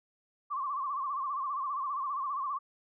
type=tone with vibrato; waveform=sine; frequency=1108.7 Hz; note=C#6; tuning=in tune; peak=-31 dBFS; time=0.5-2.59 s; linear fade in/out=20 ms; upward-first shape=sine; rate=15 Hz; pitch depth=110 cents each way; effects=none